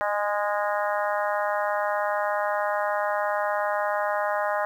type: harmonic tone with a mistuned harmonic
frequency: 206.6 Hz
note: G#3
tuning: 9 cents flat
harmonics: 3 / 4 / 5 / 6 / 7 / 8 / 9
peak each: -27 / -29 / -31 / -33 / -34 / -35 / -36 dBFS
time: 0.01-4.65 s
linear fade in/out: 0 ms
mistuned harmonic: 3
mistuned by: -15 cents
effects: 9-bit